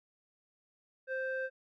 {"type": "tone with low-pass filter", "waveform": "square", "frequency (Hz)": 523.3, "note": "C5", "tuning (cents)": 0, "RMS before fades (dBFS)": -36, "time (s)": [1.07, 1.5], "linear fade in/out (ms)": 50, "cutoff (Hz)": 1500, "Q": 2.9, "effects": []}